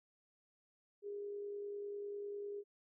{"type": "tone with amplitude modulation", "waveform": "sine", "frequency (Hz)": 407.7, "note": "G#4", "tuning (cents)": -32, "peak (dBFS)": -40, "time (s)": [1.02, 2.64], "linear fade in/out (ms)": 50, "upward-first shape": "sine", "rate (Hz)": 50, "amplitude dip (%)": 30, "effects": []}